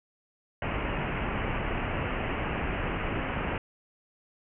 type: low-pass noise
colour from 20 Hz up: pink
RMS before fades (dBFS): -31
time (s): 0.62-3.58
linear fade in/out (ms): 2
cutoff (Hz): 2900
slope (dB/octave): 96
effects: none